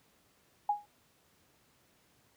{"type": "tone with exponential decay", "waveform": "sine", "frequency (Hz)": 827, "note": "G#5", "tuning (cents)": -8, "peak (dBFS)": -23, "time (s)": [0.69, 0.86], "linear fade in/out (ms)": 5, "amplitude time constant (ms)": 36, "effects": ["pink hiss -68 dBFS RMS until 2.36 s", "high-pass 80 Hz 12 dB/octave"]}